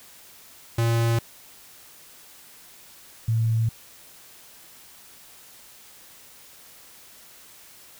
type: tone pair in turn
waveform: square / sine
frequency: 115.8 / 113.02 Hz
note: A#2 / A2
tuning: -11 / +47 cents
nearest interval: unison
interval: 42 cents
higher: first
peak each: -20 / -19 dBFS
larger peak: second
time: 0.78-1.19 / 3.28-3.69 s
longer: neither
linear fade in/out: 5 ms
effects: white hiss -49 dBFS RMS until 7.99 s